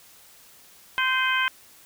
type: harmonic tone with a mistuned harmonic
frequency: 519 Hz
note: C5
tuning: 14 cents flat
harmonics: 2 / 3 / 4 / 5 / 6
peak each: -27 / -24 / -29 / -29 / -29 dBFS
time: 0.98-1.48 s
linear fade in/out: 0 ms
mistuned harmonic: 5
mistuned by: -43 cents
effects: white hiss -52 dBFS RMS until 1.85 s